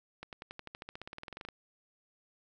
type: accelerating click train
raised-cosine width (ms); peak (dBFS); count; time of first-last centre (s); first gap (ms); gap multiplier
0.3; -27; 21; 0.23-1.487; 98; 0.95
effects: none